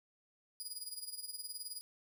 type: tone with tremolo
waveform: 20% pulse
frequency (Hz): 4900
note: D#8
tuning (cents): -27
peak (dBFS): -34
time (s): 0.6-1.81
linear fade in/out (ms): 0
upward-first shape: sine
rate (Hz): 19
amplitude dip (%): 75
effects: none